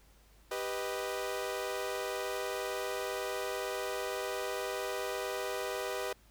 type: chord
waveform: sawtooth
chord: G augmented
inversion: none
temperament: equal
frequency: 392 / 493.9 / 622.3 Hz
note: G4 / B4 / D#5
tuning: 0 / 0 / 0 cents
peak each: -35 / -34 / -36 dBFS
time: 0.51-6.13 s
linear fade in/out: 5 ms
effects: added 51 Hz sine -61 dBFS peak until 6.3 s + pink hiss -65 dBFS RMS until 6.3 s